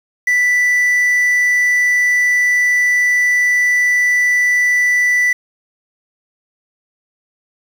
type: tone with quantisation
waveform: triangle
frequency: 1975.5 Hz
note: B6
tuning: in tune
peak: -9 dBFS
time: 0.27-5.33 s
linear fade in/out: 5 ms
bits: 6
effects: none